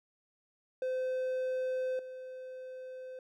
triangle tone with level steps, 514 Hz, C5, 31 cents flat, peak -29 / -40 dBFS, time 0.82-3.19 s, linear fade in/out 2 ms, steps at 1.99 s, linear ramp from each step 2 ms, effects none

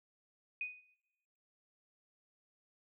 sine tone with exponential decay, 2489 Hz, D#7, in tune, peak -34 dBFS, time 0.61-0.94 s, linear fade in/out 2 ms, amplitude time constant 71 ms, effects noise-tail reverb RT60 0.9 s tail -19 dB re dry

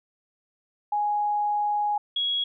sine tone pair in turn, 831 / 3324 Hz, G#5 / G#7, +1 / +1 cents, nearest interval 2 octaves, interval 2400 cents, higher second, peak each -22 / -23 dBFS, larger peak first, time 0.92-1.98 / 2.16-2.44 s, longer first, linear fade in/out 5 ms, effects none

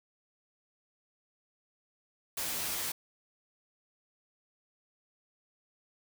white noise with comb filter, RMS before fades -35 dBFS, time 2.37-2.92 s, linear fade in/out 5 ms, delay 12 ms, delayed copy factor +0.55, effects none

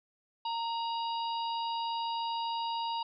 harmonic tone with a mistuned harmonic, 953 Hz, A#5, 38 cents sharp, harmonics 1 / 3 / 4 / 5, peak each -32 / -42 / -44 / -46 dBFS, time 0.45-3.03 s, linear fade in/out 5 ms, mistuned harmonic 1, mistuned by -55 cents, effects none

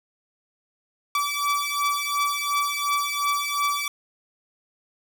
sawtooth beating tone pair, 1153 / 1155.8 Hz, D6 / D6, -32 / -28 cents, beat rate 2.8 Hz, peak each -22 dBFS, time 1.15-3.88 s, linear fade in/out 2 ms, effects none

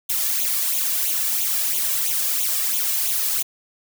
blue noise with flanger, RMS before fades -22 dBFS, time 0.09-3.43 s, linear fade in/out 10 ms, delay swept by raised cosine 0.29 to 1.79 ms, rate 3 Hz, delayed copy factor +0.75, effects none

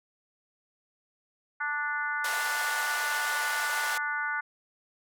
harmonic tone, 293.7 Hz, D4, in tune, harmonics 3 / 4 / 5 / 6 / 7, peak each -37 / -37 / -30 / -38 / -40 dBFS, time 1.6-4.41 s, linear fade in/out 10 ms
pink band-pass noise, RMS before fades -35 dBFS, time 2.24-3.98 s, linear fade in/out 5 ms, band 650 to 14000 Hz, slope 24 dB/octave
effects none

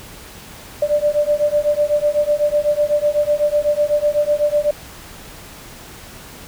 sine beating tone pair, 587.3 / 595.3 Hz, D5 / D5, 0 / +23 cents, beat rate 8 Hz, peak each -17 dBFS, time 0.82-4.71 s, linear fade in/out 5 ms, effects pink hiss -38 dBFS RMS until 6.47 s

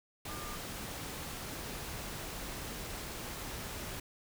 sine tone in noise, 1200 Hz, D6, 37 cents sharp, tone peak -46 dBFS, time 0.28-0.57 s, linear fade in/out 5 ms, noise pink, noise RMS -42 dBFS, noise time 0.25-4 s, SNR -7 dB, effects none

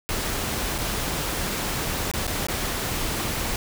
pink noise with dropouts, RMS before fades -27 dBFS, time 0.09-3.56 s, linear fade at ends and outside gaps 0 ms, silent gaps 0.78-0.785 / 2.114-2.137 / 2.268-2.277 / 2.468-2.485 s, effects none

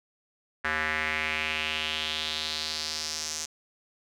square tone with band-pass filter sweep, 77.9 Hz, D#2, 3 cents sharp, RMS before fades -31 dBFS, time 0.64-3.46 s, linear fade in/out 10 ms, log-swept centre 1700 to 6300 Hz, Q 3.3, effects none

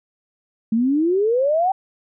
sine exponential sweep, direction up, 216.5 to 784 Hz, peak -15 dBFS, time 0.72-1.72 s, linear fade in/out 5 ms, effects none

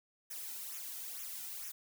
blue noise with flanger, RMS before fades -44 dBFS, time 0.3-1.72 s, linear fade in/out 10 ms, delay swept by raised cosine 0.22 to 1.82 ms, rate 2.2 Hz, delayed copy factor -0.75, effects none

